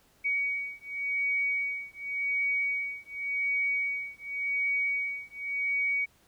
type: beating tone pair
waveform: sine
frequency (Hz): 2252 / 2252.89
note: C#7 / C#7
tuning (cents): +27 / +27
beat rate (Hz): 0.89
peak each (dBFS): -31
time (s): 0.24-6.06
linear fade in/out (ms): 20
effects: pink hiss -64 dBFS RMS until 6.27 s